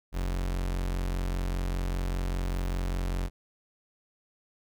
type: tone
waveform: 40% pulse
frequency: 45.02 Hz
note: F#1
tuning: 47 cents flat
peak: -27 dBFS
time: 0.12-3.3 s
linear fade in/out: 50 ms
effects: none